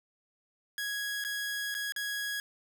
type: tone with dropouts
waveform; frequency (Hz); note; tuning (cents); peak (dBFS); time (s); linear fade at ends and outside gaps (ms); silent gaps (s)
sawtooth; 1661.2; G#6; 0; -29; 0.78-2.4; 1; 1.24-1.248 / 1.743-1.749 / 1.922-1.962
effects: none